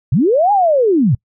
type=linear two-way sweep; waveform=sine; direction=up then down; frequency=100 to 840 to 100 Hz; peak=-9 dBFS; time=0.12-1.15 s; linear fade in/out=5 ms; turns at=0.52 s; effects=noise-tail reverb RT60 0.1 s tail -26 dB re dry